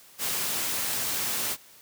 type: noise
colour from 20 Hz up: white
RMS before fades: -29 dBFS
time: 0.18-1.57 s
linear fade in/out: 50 ms
effects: white hiss -53 dBFS RMS until 1.81 s + high-pass 80 Hz 12 dB/octave